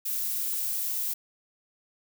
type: noise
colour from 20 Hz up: violet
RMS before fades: -30 dBFS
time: 0.05-1.14 s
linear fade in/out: 10 ms
effects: none